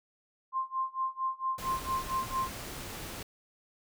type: tone with tremolo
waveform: sine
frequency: 1052 Hz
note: C6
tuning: 9 cents sharp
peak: -27 dBFS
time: 0.52-2.52 s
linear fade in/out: 50 ms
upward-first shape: sine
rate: 4.4 Hz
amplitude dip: 95%
type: noise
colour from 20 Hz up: pink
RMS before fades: -41 dBFS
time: 1.58-3.23 s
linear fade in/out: 5 ms
effects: none